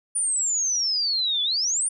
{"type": "exponential two-way sweep", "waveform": "sine", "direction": "down then up", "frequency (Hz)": [9510, 3400, 9510], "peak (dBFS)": -21, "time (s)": [0.15, 1.89], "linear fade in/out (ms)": 10, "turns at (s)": 1.43, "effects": []}